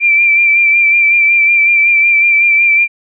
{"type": "tone with vibrato", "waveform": "sine", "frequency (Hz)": 2357, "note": "D7", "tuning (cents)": 6, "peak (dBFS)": -6, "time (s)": [0, 2.88], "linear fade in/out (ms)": 50, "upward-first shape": "sine", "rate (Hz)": 5.4, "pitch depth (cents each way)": 32, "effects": []}